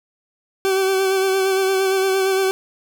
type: tone with vibrato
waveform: 40% pulse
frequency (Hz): 383.4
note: G4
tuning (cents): -38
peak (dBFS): -15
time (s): 0.65-2.51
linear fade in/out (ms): 0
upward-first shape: sine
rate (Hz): 8.7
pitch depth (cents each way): 26
effects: none